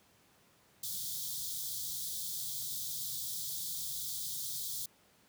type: band-stop noise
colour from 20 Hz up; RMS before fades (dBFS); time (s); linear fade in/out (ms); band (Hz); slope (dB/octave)
white; -39; 0.83-4.86; 5; 180 to 3300; 96
effects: pink hiss -66 dBFS RMS until 5.28 s + high-pass 100 Hz 12 dB/octave